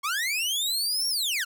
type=linear two-way sweep; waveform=sawtooth; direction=up then down; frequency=1066 to 5588 to 1325 Hz; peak=-22 dBFS; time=0.03-1.45 s; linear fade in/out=20 ms; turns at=1.08 s; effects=none